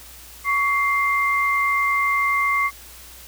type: tone pair together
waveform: sine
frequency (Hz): 1123 / 2097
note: C#6 / C7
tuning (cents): +22 / +3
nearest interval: major seventh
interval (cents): 1081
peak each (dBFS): -20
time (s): 0.44-2.71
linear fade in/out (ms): 50
effects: added 60 Hz sine -47 dBFS peak until 3.27 s + white hiss -43 dBFS RMS until 3.27 s